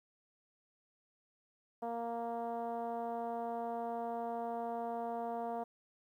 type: tone with low-pass filter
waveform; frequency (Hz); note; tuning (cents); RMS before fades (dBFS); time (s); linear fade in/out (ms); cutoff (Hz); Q
10% pulse; 233.1; A#3; 0; -39; 1.82-5.64; 10; 740; 2.5
effects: 12-bit